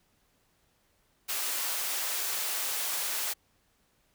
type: high-pass noise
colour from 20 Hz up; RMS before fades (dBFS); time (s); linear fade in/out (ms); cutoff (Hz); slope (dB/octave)
white; -32; 1.28-3.34; 20; 520; 12
effects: pink hiss -70 dBFS RMS until 4.14 s